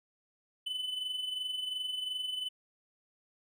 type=tone with amplitude modulation; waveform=triangle; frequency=3012 Hz; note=F#7; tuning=30 cents sharp; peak=-30 dBFS; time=0.66-2.49 s; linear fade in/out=10 ms; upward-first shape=sine; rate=22.8 Hz; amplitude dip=55%; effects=none